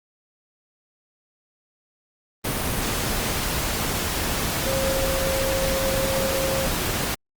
sine tone in noise, 536 Hz, C5, 42 cents sharp, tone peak -24 dBFS, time 4.66-6.67 s, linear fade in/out 10 ms, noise pink, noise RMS -25 dBFS, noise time 2.44-7.15 s, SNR -2 dB, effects Opus 32 kbps

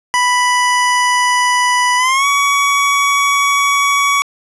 25% pulse tone with pitch glide, 987.8 to 1128.1 Hz, B5 to C#6, 0 to +30 cents, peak -7 dBFS, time 0.14-4.22 s, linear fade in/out 0 ms, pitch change +230 cents, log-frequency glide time 1.97-2.26 s, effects resampled to 24000 Hz + 8-bit

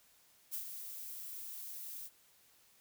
violet noise with ADSR envelope, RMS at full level -39 dBFS, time 0.51-2.1 s, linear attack 31 ms, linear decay 95 ms, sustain -7 dB, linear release 49 ms, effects white hiss -67 dBFS RMS until 2.8 s

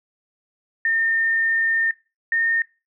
sine tone pair in turn, 1816 / 1829.7 Hz, A#6 / A#6, -46 / -33 cents, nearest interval unison, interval 13 cents, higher second, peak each -17 dBFS, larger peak neither, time 0.85-1.91 / 2.32-2.62 s, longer first, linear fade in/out 2 ms, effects noise-tail reverb RT60 0.3 s tail -22 dB re dry

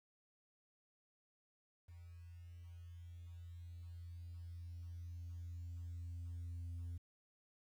sine tone with level ramp, 86 Hz, F2, 26 cents flat, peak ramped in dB -53 to -40 dBFS, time 1.88-6.98 s, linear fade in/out 10 ms, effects tanh soft clip ceiling -42 dBFS + 12-bit

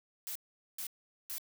blue noise bursts, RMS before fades -40 dBFS, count 3, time 0.27-1.382 s, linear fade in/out 0 ms, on 84 ms, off 430 ms, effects none

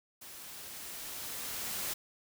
white noise with level ramp, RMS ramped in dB -49 to -36 dBFS, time 0.21-1.94 s, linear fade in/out 10 ms, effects none

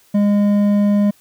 triangle tone with hard clipping, 204.6 Hz, G#3, 26 cents flat, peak -13 dBFS, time 0.14-1.11 s, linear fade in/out 10 ms, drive 10 dB, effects white hiss -53 dBFS RMS until 1.2 s

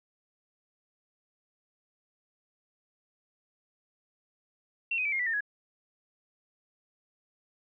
sine tone with pitch steps, 2719 / 2508 / 2313 / 2133 / 1967.6 / 1814.7 / 1673.7 Hz, F7 / D#7 / D7 / C7 / B6 / A#6 / G#6, -47 / +13 / -27 / +33 / -7 / -47 / +13 cents, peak -27 dBFS, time 4.91-5.407 s, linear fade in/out 5 ms, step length 71 ms, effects none

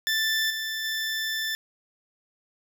20% pulse tone with level steps, 1766 Hz, A6, 6 cents sharp, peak -18 / -24 / -22 dBFS, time 0.07-1.55 s, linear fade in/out 0 ms, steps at 0.5 / 0.84 s, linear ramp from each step 5 ms, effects none

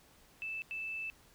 sine tone bursts at uneven times, 2637 Hz, E7, in tune, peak -37 dBFS, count 2, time 0.42-0.62 / 0.71-1.1 s, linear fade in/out 0 ms, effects pink hiss -63 dBFS RMS until 1.34 s

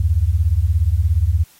sine beating tone pair, 73.4 / 90.4 Hz, D2 / F#2, 0 / -40 cents, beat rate 17 Hz, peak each -16 dBFS, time 0-1.44 s, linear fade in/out 5 ms, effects white hiss -51 dBFS RMS until 1.59 s + AAC 48 kbps

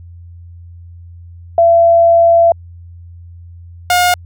sine / sawtooth tone pair in turn, 675 / 715.1 Hz, E5 / F5, +41 / +41 cents, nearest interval minor second, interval 100 cents, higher second, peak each -5 dBFS, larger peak neither, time 1.58-2.52 / 3.9-4.14 s, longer first, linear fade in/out 2 ms, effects added 86 Hz sine -32 dBFS peak until 4.25 s

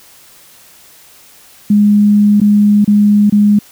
sine tone with dropouts, 206.8 Hz, G#3, 7 cents flat, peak -5 dBFS, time 1.7-3.59 s, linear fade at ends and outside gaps 5 ms, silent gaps 2.402-2.414 / 2.846-2.876 / 3.298-3.323 s, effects white hiss -42 dBFS RMS until 3.71 s

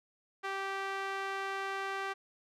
sawtooth tone with band-pass filter, 390 Hz, G4, 9 cents flat, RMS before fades -37 dBFS, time 0.43-2.14 s, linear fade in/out 20 ms, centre 1500 Hz, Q 1.1, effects none

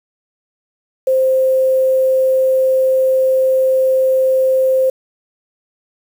sine tone with quantisation, 523.3 Hz, C5, in tune, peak -10 dBFS, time 1.07-4.9 s, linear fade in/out 5 ms, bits 6, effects none

